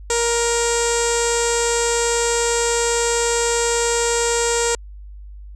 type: tone with low-pass filter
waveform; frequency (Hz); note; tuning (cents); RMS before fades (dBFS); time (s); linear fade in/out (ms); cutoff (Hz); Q
sawtooth; 469.4; A#4; +12; -19; 0.1-4.75; 2; 7600; 7.3
effects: added 50 Hz sine -34 dBFS peak until 5.55 s